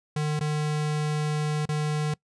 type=tone with dropouts; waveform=square; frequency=151.1 Hz; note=D3; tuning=50 cents sharp; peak=-25 dBFS; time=0.16-2.14 s; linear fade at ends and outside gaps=5 ms; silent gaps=0.394-0.408 / 1.656-1.689 s; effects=noise-tail reverb RT60 0.1 s tail -23 dB re dry + resampled to 22050 Hz